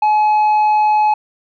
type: tone with tanh clipping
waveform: sine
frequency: 850 Hz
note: G#5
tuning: 40 cents sharp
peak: -11 dBFS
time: 0.02-1.14 s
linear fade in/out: 5 ms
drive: 4 dB
effects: none